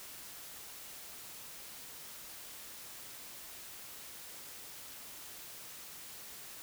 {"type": "silence", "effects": ["white hiss -49 dBFS RMS until 6.62 s"]}